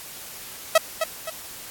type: tone with echo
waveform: sawtooth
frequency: 645 Hz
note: E5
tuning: 38 cents flat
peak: -8 dBFS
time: 0.75-0.78 s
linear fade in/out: 5 ms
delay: 260 ms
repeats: 2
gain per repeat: -8 dB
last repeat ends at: 1.3 s
effects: white hiss -39 dBFS RMS until 1.7 s + AAC 64 kbps